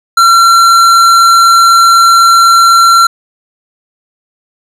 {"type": "tone with hard clipping", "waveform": "sine", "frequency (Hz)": 1362, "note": "F6", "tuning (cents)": -44, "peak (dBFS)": -4, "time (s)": [0.17, 3.07], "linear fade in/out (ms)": 5, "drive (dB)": 13, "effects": []}